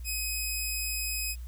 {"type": "tone", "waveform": "10% pulse", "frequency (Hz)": 2528, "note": "D#7", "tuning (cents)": 27, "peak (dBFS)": -22, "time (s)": [0.04, 1.36], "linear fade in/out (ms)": 50, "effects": ["added 60 Hz sine -37 dBFS peak until 1.47 s", "white hiss -60 dBFS RMS until 1.47 s"]}